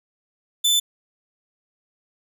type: tone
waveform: sawtooth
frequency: 3520 Hz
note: A7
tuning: in tune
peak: -13 dBFS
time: 0.64-0.8 s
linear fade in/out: 10 ms
effects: none